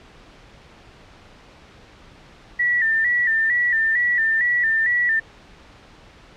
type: tone with vibrato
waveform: sine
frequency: 1864.7 Hz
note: A#6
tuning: in tune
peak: -16 dBFS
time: 2.59-5.2 s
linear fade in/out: 10 ms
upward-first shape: square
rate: 2.2 Hz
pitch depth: 68 cents each way
effects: pink hiss -47 dBFS RMS until 6.36 s + low-pass 4000 Hz 12 dB/octave